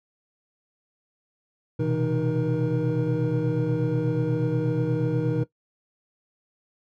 triangle tone cluster, 122 / 130.3 / 161.7 / 310.7 / 474 Hz, B2 / C3 / E3 / D#4 / A#4, -21 / -7 / -33 / -2 / +29 cents, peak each -26 dBFS, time 1.79-5.44 s, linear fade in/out 10 ms, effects noise-tail reverb RT60 0.1 s tail -17 dB re dry + tanh soft clip ceiling -12 dBFS

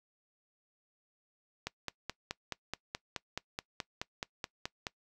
click train, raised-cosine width 0.2 ms, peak -18 dBFS, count 16, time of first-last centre 1.67-4.868 s, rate 4.69 Hz, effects noise-tail reverb RT60 0.1 s tail -22 dB re dry

